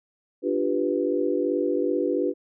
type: chord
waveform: sine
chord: G dominant seventh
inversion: second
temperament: equal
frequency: 293.7 / 349.2 / 392 / 493.9 Hz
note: D4 / F4 / G4 / B4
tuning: 0 / 0 / 0 / 0 cents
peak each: -27 dBFS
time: 0.42-2.34 s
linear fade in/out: 50 ms
effects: none